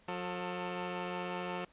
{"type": "tone pair together", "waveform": "10% pulse", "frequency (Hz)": [179.32, 445.5], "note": ["F3", "A4"], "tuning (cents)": [46, 22], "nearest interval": "octave + major third", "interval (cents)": 1576, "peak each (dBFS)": [-29, -34], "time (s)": [0.08, 1.65], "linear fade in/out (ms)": 5, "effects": ["pink hiss -65 dBFS RMS until 1.72 s", "resampled to 8000 Hz"]}